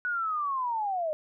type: linear sweep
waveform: sine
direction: down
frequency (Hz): 1480 to 598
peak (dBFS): -27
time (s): 0.05-1.13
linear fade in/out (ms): 0
effects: none